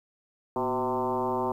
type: tone with frequency modulation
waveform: sine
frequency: 639 Hz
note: D#5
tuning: 46 cents sharp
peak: -25 dBFS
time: 0.56-1.52 s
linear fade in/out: 2 ms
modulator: 132 Hz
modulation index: 3.1
effects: 10-bit